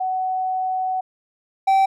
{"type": "tone pair in turn", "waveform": ["sine", "triangle"], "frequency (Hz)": [748, 773.9], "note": ["F#5", "G5"], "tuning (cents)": [19, -22], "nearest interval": "minor second", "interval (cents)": 59, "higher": "second", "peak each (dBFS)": [-20, -11], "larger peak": "second", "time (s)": [[0, 1.01], [1.67, 1.86]], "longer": "first", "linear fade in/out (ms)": 10, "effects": []}